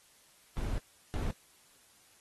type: noise bursts at uneven times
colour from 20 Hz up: brown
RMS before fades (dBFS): -33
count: 2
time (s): 0.57-0.78 / 1.14-1.31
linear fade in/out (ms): 0
effects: white hiss -63 dBFS RMS until 2.2 s + AAC 32 kbps